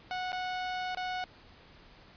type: tone with dropouts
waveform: sawtooth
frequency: 735 Hz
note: F#5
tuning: 12 cents flat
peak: -29 dBFS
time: 0.11-1.24 s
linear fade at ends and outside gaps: 0 ms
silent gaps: 0.32-0.329 / 0.948-0.972 s
effects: pink hiss -56 dBFS RMS until 2.16 s + resampled to 11025 Hz